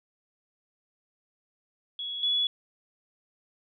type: tone pair in turn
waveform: sine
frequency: 3357 / 3396 Hz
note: G#7 / G#7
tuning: +18 / +38 cents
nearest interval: unison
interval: 20 cents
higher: second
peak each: -32 / -23 dBFS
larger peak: second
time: 1.99-2.23 / 2.23-2.47 s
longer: neither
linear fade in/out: 2 ms
effects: none